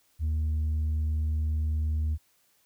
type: tone with pitch glide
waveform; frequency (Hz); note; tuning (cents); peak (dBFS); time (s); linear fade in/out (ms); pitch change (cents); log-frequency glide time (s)
sine; 77.78 to 77.33; D#2 to D#2; 0 to -10; -22; 0.19-2.18; 50; -10; 0.41-0.49
effects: tanh soft clip ceiling -24 dBFS + white hiss -67 dBFS RMS until 2.65 s